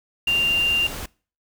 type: tone in noise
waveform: sine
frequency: 2787 Hz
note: F7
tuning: 4 cents flat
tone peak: -17 dBFS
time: 0.27-0.87 s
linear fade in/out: 5 ms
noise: pink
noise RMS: -33 dBFS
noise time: 0.27-1.06 s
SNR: +13 dB
effects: noise-tail reverb RT60 0.4 s tail -24 dB re dry